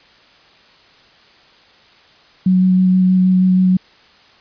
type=tone with vibrato; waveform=sine; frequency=185 Hz; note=F#3; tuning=in tune; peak=-9 dBFS; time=2.46-3.77 s; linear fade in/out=5 ms; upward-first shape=square; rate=6.3 Hz; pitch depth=8 cents each way; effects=white hiss -48 dBFS RMS until 4.4 s + resampled to 11025 Hz